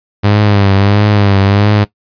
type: tone with vibrato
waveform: sawtooth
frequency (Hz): 101.2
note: G#2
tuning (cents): -44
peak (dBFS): -3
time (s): 0.23-1.85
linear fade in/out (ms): 20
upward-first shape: triangle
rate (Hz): 1.5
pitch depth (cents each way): 72
effects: noise-tail reverb RT60 0.1 s tail -17 dB re dry + resampled to 11025 Hz